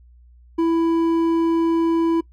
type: tone with hard clipping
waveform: triangle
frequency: 330.9 Hz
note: E4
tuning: 7 cents sharp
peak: -17 dBFS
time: 0.58-2.21 s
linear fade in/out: 10 ms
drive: 9 dB
effects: noise-tail reverb RT60 0.1 s tail -22 dB re dry + added 60 Hz sine -46 dBFS peak until 2.32 s